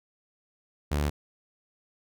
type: tone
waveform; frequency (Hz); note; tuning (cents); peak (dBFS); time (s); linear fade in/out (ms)
sawtooth; 73.42; D2; 0; -21; 0.91-1.1; 10
effects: none